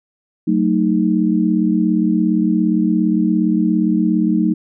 sine chord, D# diminished, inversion first, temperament just, 186.68 / 224 / 311.1 Hz, F#3 / A3 / D#4, +16 / +31 / 0 cents, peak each -17 dBFS, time 0.47-4.54 s, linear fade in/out 10 ms, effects none

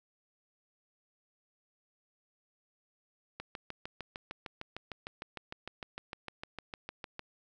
click train, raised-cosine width 0.3 ms, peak -24 dBFS, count 26, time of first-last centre 3.4-7.194 s, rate 6.59 Hz, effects none

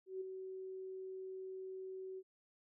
sine tone with ADSR envelope, 377.5 Hz, F#4, 35 cents sharp, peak -38 dBFS, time 0.06-2.23 s, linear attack 150 ms, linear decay 10 ms, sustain -6 dB, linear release 49 ms, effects none

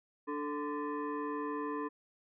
sine tone with frequency modulation, 293.7 Hz, D4, in tune, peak -34 dBFS, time 0.27-1.89 s, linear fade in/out 20 ms, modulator 734 Hz, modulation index 1.3, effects none

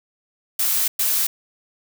blue noise bursts at uneven times, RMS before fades -20 dBFS, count 2, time 0.59-0.88 / 0.99-1.27 s, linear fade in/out 5 ms, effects none

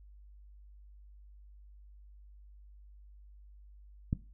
click, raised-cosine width 5 ms, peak -17 dBFS, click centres 4.129 s, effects noise-tail reverb RT60 0.3 s tail -17 dB re dry + added 50 Hz sine -52 dBFS peak until 4.33 s

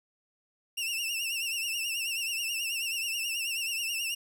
sawtooth tone with vibrato, 2737 Hz, F7, 36 cents flat, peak -27 dBFS, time 0.77-4.15 s, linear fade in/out 10 ms, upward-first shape triangle, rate 9.3 Hz, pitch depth 100 cents each way, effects none

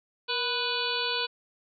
harmonic tone with a mistuned harmonic, 493.9 Hz, B4, in tune, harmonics 1 / 2 / 3 / 5 / 6 / 7 / 8 / 9, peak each -35 / -35 / -35 / -35 / -35 / -35 / -35 / -35 dBFS, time 0.28-1.27 s, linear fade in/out 20 ms, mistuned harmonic 1, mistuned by -64 cents, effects none

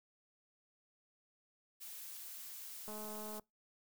blue noise, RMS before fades -49 dBFS, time 1.8-3.4 s, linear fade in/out 20 ms
click train, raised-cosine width 1 ms, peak -36 dBFS, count 111, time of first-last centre 2.88-3.396 s, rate 213 Hz
effects noise-tail reverb RT60 0.2 s tail -25 dB re dry

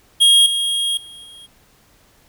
square tone with level steps, 3263 Hz, G#7, 31 cents flat, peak -9 / -18 / -37 / -39 dBFS, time 0.2-1.47 s, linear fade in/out 20 ms, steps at 0.46 / 0.97 / 1.24 s, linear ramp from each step 2 ms, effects pink hiss -54 dBFS RMS until 2.28 s

